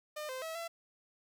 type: tone with pitch steps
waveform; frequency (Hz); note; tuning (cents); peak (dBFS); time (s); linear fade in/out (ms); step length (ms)
sawtooth; 605 / 518 / 646 / 672; D#5 / C5 / E5 / E5; -49 / -17 / -35 / +33; -35; 0.16-0.68; 10; 130
effects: 11-bit